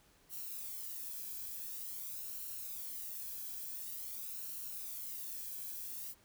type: noise with flanger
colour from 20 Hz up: violet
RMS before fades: -44 dBFS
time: 0.29-6.15 s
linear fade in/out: 50 ms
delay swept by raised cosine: 0.71 to 1.24 ms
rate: 0.47 Hz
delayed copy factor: +0.7
effects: pink hiss -67 dBFS RMS until 6.24 s